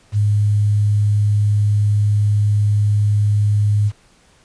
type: tone with quantisation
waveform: sine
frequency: 103.83 Hz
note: G#2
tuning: in tune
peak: -12 dBFS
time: 0.12-3.92 s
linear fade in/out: 50 ms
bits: 7
effects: pink hiss -53 dBFS RMS until 4.44 s + resampled to 22050 Hz